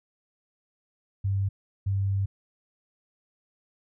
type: tone bursts at uneven times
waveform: sine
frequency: 98.1 Hz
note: G2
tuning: 2 cents sharp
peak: -23 dBFS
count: 2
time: 1.24-1.49 / 1.86-2.26 s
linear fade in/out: 10 ms
effects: none